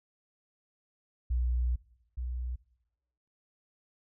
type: tone pair in turn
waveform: sine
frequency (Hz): 61 / 61.64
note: B1 / B1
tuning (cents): -21 / -3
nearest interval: unison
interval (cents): 18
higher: second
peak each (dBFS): -25 / -32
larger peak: first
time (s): 1.3-1.76 / 2.17-2.56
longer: first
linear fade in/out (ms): 10
effects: noise-tail reverb RT60 0.9 s tail -21 dB re dry + tanh soft clip ceiling -22 dBFS